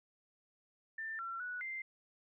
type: tone with pitch steps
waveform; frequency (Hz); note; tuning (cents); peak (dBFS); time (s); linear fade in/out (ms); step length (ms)
sine; 1785 / 1357 / 1473 / 2088; A6 / E6 / F#6 / C7; +24 / +50 / -8 / -4; -39; 0.98-1.82; 5; 210
effects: none